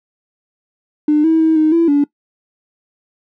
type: tone with pitch steps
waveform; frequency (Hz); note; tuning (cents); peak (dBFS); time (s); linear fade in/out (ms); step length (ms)
triangle; 300.1 / 322.6 / 319.9 / 311 / 334.1 / 287.1; D4 / E4 / D#4 / D#4 / E4 / D4; +38 / -37 / +48 / -1 / +23 / -39; -5; 1.08-2.04; 5; 160
effects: noise-tail reverb RT60 0.1 s tail -23 dB re dry + tanh soft clip ceiling -7 dBFS